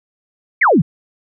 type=exponential sweep; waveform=sine; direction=down; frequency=2398 to 130.81 Hz; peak=-8 dBFS; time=0.61-0.82 s; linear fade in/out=10 ms; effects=none

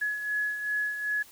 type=beating tone pair; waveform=sine; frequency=1692 / 1694.6 Hz; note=G#6 / G#6; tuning=+32 / +34 cents; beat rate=2.6 Hz; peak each=-28 / -36 dBFS; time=0.01-1.23 s; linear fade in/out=10 ms; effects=white hiss -53 dBFS RMS until 1.31 s

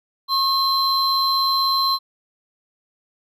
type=tone pair together; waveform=triangle; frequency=1083 / 4092 Hz; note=C#6 / C8; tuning=-41 / -39 cents; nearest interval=octave + major seventh; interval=2302 cents; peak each=-18 dBFS; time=0.28-1.99 s; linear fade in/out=50 ms; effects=none

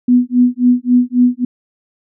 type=tone with tremolo; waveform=sine; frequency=246.9 Hz; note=B3; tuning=in tune; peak=-5 dBFS; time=0.08-1.45 s; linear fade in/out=5 ms; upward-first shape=sine; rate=3.7 Hz; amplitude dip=100%; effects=none

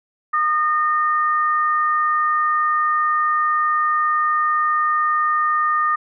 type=tone pair together; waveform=sine; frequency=1223 / 1832.4 Hz; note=D#6 / A#6; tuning=-30 / -30 cents; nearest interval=perfect fifth; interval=700 cents; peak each=-16 / -24 dBFS; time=0.33-5.96 s; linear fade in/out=10 ms; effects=none

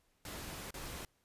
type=noise with dropouts; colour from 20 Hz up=pink; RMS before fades=-45 dBFS; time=0.25-1.05 s; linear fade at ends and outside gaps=2 ms; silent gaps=0.707-0.741 s; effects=pink hiss -75 dBFS RMS until 1.24 s + resampled to 32000 Hz

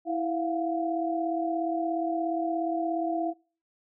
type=tone cluster; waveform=sine; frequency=327.7 / 686 / 723 Hz; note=E4 / F5 / F#5; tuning=-10 / -31 / -40 cents; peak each=-29 / -30 / -35 dBFS; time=0.05-3.34 s; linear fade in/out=50 ms; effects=noise-tail reverb RT60 0.4 s tail -23 dB re dry

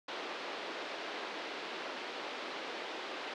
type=band-pass noise; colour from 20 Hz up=pink; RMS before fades=-42 dBFS; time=0.08-3.34 s; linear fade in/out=5 ms; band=320 to 4200 Hz; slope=24 dB/octave; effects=none

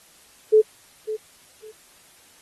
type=tone with echo; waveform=sine; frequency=432.6 Hz; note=A4; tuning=29 cents flat; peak=-10 dBFS; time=0.52-0.62 s; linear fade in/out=20 ms; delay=550 ms; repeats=2; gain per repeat=-14 dB; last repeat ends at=1.72 s; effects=white hiss -53 dBFS RMS until 2.41 s + AAC 32 kbps

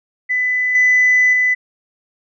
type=tone with level steps; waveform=sine; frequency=2000 Hz; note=B6; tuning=21 cents sharp; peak=-14 / -8 / -11 dBFS; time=0.29-1.55 s; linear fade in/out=20 ms; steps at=0.75 / 1.33 s; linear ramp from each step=2 ms; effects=tanh soft clip ceiling -6 dBFS

